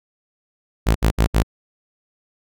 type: tone bursts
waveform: sawtooth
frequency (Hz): 55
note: A1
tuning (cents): 0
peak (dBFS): -9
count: 4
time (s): 0.86-1.432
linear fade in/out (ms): 20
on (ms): 95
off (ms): 64
effects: none